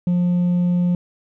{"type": "tone with hard clipping", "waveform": "triangle", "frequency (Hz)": 176.8, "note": "F3", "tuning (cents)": 22, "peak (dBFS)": -14, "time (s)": [0.07, 0.95], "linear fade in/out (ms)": 2, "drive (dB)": 1, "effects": []}